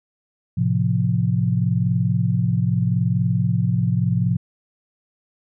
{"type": "chord", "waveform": "sine", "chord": "F major", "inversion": "first", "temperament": "equal", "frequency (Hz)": [110, 130.81, 174.61], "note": ["A2", "C3", "F3"], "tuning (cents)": [0, 0, 0], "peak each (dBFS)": -21, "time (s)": [0.57, 4.37], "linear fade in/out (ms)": 10, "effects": []}